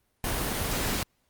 pink noise, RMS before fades -29 dBFS, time 0.24-1.03 s, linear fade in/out 2 ms, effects pink hiss -72 dBFS RMS until 1.29 s + Opus 32 kbps

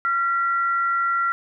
sine tone pair together, 1373 / 1953 Hz, F6 / B6, -30 / -20 cents, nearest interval tritone, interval 610 cents, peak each -19 / -30 dBFS, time 0.05-1.32 s, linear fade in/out 0 ms, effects none

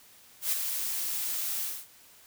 blue noise with ADSR envelope, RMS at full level -26 dBFS, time 0.41-1.87 s, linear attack 110 ms, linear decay 19 ms, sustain -6 dB, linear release 250 ms, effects white hiss -56 dBFS RMS until 2.26 s

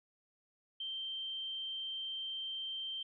sine tone, 3136 Hz, G7, in tune, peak -38 dBFS, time 0.8-3.03 s, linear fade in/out 5 ms, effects none

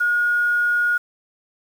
sine tone with quantisation, 1439 Hz, F#6, 49 cents flat, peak -16 dBFS, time 0-0.98 s, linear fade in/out 10 ms, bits 7, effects none

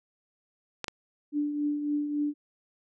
clicks, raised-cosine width 0.2 ms, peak -15 dBFS, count 2, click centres 0.843 / 0.882 s
sine tone with tremolo, 293.7 Hz, D4, in tune, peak -24 dBFS, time 1.32-2.34 s, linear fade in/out 50 ms, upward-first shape triangle, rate 3.6 Hz, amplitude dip 55%
effects none

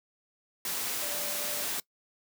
sine tone in noise, 587.3 Hz, D5, in tune, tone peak -42 dBFS, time 1.02-1.64 s, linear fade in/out 2 ms, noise white, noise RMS -33 dBFS, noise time 0.65-1.8 s, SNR -12 dB, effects noise-tail reverb RT60 0.1 s tail -22 dB re dry + high-pass 150 Hz 12 dB/octave

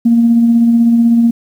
sine tone with tremolo, 233.1 Hz, A#3, in tune, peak -4 dBFS, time 0.05-1.31 s, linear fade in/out 10 ms, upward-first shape sine, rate 16 Hz, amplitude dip 30%, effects tanh soft clip ceiling 0 dBFS + 7-bit

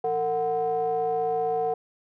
triangle ring-modulated tone, 142.3 Hz, C#3, 46 cents sharp, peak -18 dBFS, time 0.04-1.74 s, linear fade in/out 5 ms, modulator 597 Hz, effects none

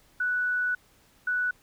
sine tone pair in turn, 1480 / 1480 Hz, F#6 / F#6, 0 / 0 cents, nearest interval unison, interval 0 cents, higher neither, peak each -24 dBFS, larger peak neither, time 0.2-0.75 / 1.27-1.51 s, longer first, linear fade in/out 5 ms, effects pink hiss -61 dBFS RMS until 1.62 s

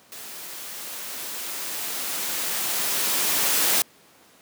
white noise with level ramp, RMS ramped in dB -39 to -20 dBFS, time 0.12-3.82 s, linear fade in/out 0 ms, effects pink hiss -54 dBFS RMS until 4.41 s + high-pass 200 Hz 12 dB/octave

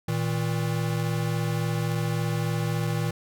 square tone pair together, 115.9 / 159.43 Hz, A#2 / D#3, -10 / +43 cents, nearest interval tritone, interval 553 cents, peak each -28 dBFS, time 0.08-3.11 s, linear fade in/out 5 ms, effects none

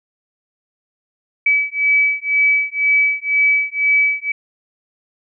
sine beating tone pair, 2289 / 2291 Hz, D7 / D7, -45 / -44 cents, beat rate 2 Hz, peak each -16 dBFS, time 1.46-4.32 s, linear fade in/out 5 ms, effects none

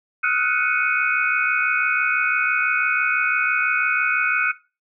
sine tone cluster, 1276 / 1429 / 1495 / 2217 / 2499 Hz, D#6 / F6 / F#6 / C#7 / D#7, +43 / +39 / +17 / 0 / +7 cents, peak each -27 / -23 / -21 / -25 / -24 dBFS, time 0.23-4.52 s, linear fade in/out 10 ms, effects noise-tail reverb RT60 0.3 s tail -19 dB re dry

